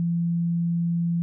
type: tone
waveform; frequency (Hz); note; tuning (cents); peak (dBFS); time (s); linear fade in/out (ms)
sine; 170; F3; -46; -21; 0-1.22; 0
effects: none